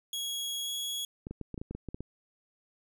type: tone with pitch glide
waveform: sawtooth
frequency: 3322 to 3341 Hz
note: G#7 to G#7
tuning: 0 to +10 cents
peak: -30 dBFS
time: 0.13-1.05 s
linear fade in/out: 2 ms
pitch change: +10 cents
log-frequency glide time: 0.64-0.69 s
type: clicks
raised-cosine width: 3 ms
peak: -25 dBFS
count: 11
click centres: 1.269 / 1.31 / 1.413 / 1.543 / 1.578 / 1.615 / 1.71 / 1.75 / 1.887 / 1.945 / 2.006 s
effects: none